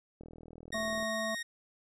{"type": "click train", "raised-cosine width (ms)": 2, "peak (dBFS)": -35, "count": 34, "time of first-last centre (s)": [0.21, 1.027], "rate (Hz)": 40.4}
{"type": "tone", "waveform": "sawtooth", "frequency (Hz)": 1864.7, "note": "A#6", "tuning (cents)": 0, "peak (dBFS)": -32, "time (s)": [0.72, 1.43], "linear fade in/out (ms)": 10}
{"type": "harmonic tone", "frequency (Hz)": 220, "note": "A3", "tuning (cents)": 0, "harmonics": [1, 3, 5], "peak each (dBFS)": [-39, -35, -41], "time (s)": [0.74, 1.35], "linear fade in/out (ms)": 5}
{"effects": ["low-pass 10000 Hz 12 dB/octave"]}